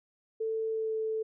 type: tone with pitch glide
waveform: sine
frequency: 443.9 to 439.8 Hz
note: A4 to A4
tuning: +15 to -1 cents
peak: -29 dBFS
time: 0.4-1.23 s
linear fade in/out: 10 ms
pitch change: -16 cents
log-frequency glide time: 0.7-0.94 s
effects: none

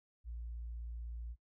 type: tone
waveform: sine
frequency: 58 Hz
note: A#1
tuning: 8 cents flat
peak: -40 dBFS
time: 0.24-1.36 s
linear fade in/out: 50 ms
effects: noise-tail reverb RT60 0.1 s tail -22 dB re dry + tanh soft clip ceiling -37 dBFS

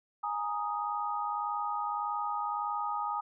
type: chord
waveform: sine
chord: Ab suspended second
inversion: none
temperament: equal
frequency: 830.6 / 932.3 / 1244.5 Hz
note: Ab5 / Bb5 / Eb6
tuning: 0 / 0 / 0 cents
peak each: -35 / -37 / -34 dBFS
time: 0.23-3.21 s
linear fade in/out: 10 ms
effects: none

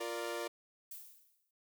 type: chord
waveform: sawtooth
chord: Bb major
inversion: second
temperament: equal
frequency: 349.2 / 466.2 / 587.3 Hz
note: F4 / Bb4 / D5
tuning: 0 / 0 / 0 cents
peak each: -38 dBFS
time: 0-0.48 s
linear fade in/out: 10 ms
type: noise with exponential decay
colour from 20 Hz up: violet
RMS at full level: -45 dBFS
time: 0.91-1.51 s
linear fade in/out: 5 ms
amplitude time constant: 130 ms
effects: none

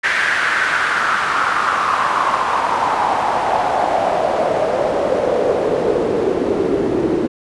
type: noise with band-pass filter sweep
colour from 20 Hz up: pink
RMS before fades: -17 dBFS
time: 0.03-7.28 s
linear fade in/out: 20 ms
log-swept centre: 1800 to 330 Hz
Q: 3.9
effects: resampled to 24000 Hz

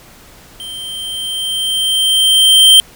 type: tone with level ramp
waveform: square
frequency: 3136 Hz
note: G7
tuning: in tune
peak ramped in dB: -26 to -3 dBFS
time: 0.6-2.8 s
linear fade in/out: 0 ms
effects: pink hiss -41 dBFS RMS until 2.95 s

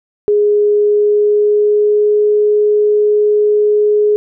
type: tone with pitch glide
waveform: sine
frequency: 415.3 to 419.2 Hz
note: G#4 to G#4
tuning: 0 to +16 cents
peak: -8 dBFS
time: 0.28-4.16 s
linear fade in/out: 0 ms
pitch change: +16 cents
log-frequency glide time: 0.68-2.23 s
effects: none

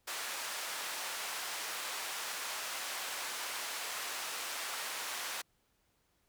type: band-pass noise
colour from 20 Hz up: pink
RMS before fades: -40 dBFS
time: 0.07-5.42 s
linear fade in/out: 10 ms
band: 900 to 13000 Hz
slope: 12 dB/octave
effects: pink hiss -75 dBFS RMS until 6.28 s

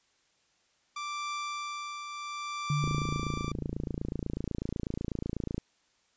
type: tone with tremolo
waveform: sawtooth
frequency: 1174.7 Hz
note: D6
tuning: in tune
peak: -29 dBFS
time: 0.96-3.52 s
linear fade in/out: 5 ms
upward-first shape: triangle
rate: 0.68 Hz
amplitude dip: 50%
type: tone with exponential decay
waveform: sine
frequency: 146.4 Hz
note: D3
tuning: 5 cents flat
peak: -25 dBFS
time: 2.7-4.45 s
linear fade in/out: 2 ms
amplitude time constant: 380 ms
type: click train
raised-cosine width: 3 ms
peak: -20 dBFS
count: 78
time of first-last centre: 2.84-5.58 s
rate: 28.1 Hz
effects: white hiss -70 dBFS RMS until 6.16 s + resampled to 16000 Hz

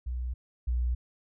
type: tone pair in turn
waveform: sine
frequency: 61.74 / 60.75 Hz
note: B1 / B1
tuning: 0 / -28 cents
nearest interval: unison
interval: 28 cents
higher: first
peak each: -30 / -25 dBFS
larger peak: second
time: 0.06-0.34 / 0.67-0.95 s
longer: neither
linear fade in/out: 10 ms
effects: none

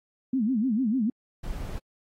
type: tone with vibrato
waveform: sine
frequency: 235.8 Hz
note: A#3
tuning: 20 cents sharp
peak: -22 dBFS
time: 0.33-1.1 s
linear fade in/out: 5 ms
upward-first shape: sine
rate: 6.7 Hz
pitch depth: 240 cents each way
type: noise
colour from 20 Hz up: brown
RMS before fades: -33 dBFS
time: 1.43-1.79 s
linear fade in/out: 10 ms
effects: AAC 48 kbps

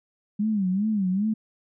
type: tone with vibrato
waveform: sine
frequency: 200.2 Hz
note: G3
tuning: 37 cents sharp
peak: -21 dBFS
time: 0.39-1.34 s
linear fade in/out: 10 ms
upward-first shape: sine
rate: 2.5 Hz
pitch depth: 160 cents each way
effects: none

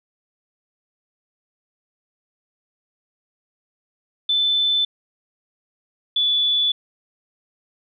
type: tone pair in turn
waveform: sine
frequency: 3520 / 3456 Hz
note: A7 / A7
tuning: 0 / -32 cents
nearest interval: unison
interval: 32 cents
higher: first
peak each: -16 dBFS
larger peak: neither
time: 4.29-4.85 / 6.16-6.72 s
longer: neither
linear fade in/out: 5 ms
effects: none

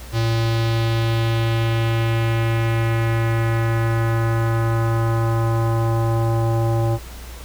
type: tone with low-pass filter sweep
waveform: square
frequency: 114.2 Hz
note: A#2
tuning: 35 cents flat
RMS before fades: -19 dBFS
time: 0.12-6.99 s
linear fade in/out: 50 ms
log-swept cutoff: 4800 to 760 Hz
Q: 1.8
effects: added 60 Hz sine -34 dBFS peak until 7.44 s + pink hiss -40 dBFS RMS until 7.44 s

